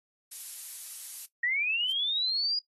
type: noise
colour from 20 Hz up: violet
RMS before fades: -37 dBFS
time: 0.31-1.26 s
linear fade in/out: 10 ms
type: linear sweep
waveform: sine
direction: up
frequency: 1864.7 to 4907 Hz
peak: -26 dBFS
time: 1.43-2.59 s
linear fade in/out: 5 ms
type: noise with exponential growth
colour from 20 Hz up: violet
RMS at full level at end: -40 dBFS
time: 1.82-1.92 s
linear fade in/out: 5 ms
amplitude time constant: 21 ms
effects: noise-tail reverb RT60 0.1 s tail -17 dB re dry + AAC 32 kbps